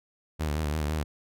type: tone with vibrato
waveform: sawtooth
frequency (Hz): 76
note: D#2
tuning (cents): -40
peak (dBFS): -23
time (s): 0.39-1.04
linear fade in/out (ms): 20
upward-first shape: sine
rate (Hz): 5.9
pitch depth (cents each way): 71
effects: none